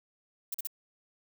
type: noise bursts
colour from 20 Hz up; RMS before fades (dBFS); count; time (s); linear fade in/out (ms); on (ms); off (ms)
violet; -34; 3; 0.52-0.672; 5; 24; 40
effects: none